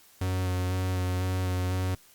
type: tone with vibrato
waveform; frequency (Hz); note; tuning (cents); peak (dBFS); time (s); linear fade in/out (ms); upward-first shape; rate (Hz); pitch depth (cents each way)
45% pulse; 92; F#2; -9; -26; 0.21-1.95; 5; square; 2; 14
effects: white hiss -57 dBFS RMS until 2.14 s + Opus 48 kbps